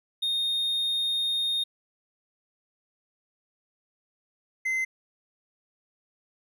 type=tone pair in turn; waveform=triangle; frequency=3690 / 2063 Hz; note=A#7 / C7; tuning=-18 / -25 cents; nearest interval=minor seventh; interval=1007 cents; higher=first; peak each=-23 dBFS; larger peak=neither; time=0.22-1.64 / 4.65-4.85 s; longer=first; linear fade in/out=10 ms; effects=none